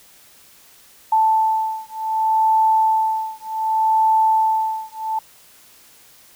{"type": "beating tone pair", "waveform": "sine", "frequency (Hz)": [880, 880.66], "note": ["A5", "A5"], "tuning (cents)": [0, 1], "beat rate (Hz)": 0.66, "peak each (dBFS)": -18, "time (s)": [1.12, 5.19], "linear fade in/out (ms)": 5, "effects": ["white hiss -49 dBFS RMS until 6.35 s"]}